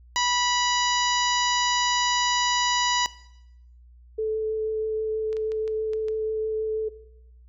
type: harmonic tone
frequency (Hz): 980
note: B5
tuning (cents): -14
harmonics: 1 / 2 / 3 / 4 / 5 / 6 / 7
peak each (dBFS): -25 / -28 / -30 / -31 / -32 / -33 / -33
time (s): 0.16-3.06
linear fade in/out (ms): 0
type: tone with vibrato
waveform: sine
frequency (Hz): 436.4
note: A4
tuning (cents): -14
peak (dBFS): -23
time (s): 4.18-6.89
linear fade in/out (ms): 10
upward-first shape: triangle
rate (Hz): 6.2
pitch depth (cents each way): 9
type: clicks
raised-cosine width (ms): 0.2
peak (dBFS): -27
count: 6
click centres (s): 5.329 / 5.368 / 5.519 / 5.678 / 5.934 / 6.084
effects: noise-tail reverb RT60 0.8 s tail -17 dB re dry + added 60 Hz sine -48 dBFS peak until 7.48 s